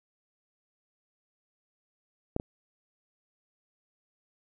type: clicks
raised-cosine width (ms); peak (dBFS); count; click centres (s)
2; -14 / -21; 2; 2.364 / 2.399
effects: none